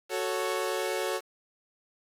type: chord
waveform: sawtooth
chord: F# minor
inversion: none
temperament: equal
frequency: 370 / 440 / 554.4 Hz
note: F#4 / A4 / C#5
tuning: 0 / 0 / 0 cents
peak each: -29 dBFS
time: 0.09-1.21 s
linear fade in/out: 50 ms
effects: resampled to 32000 Hz + 8-bit